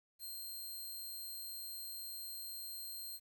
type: tone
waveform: 5% pulse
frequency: 4186 Hz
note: C8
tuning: in tune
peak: -37 dBFS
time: 0.19-3.2 s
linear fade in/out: 50 ms
effects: 11-bit